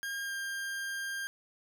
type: tone with pitch glide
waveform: 40% pulse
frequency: 1615 to 1598.3 Hz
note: G#6 to G6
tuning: -49 to +33 cents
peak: -34 dBFS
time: 0.03-1.27 s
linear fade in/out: 0 ms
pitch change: -18 cents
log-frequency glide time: 0.24-0.32 s
effects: none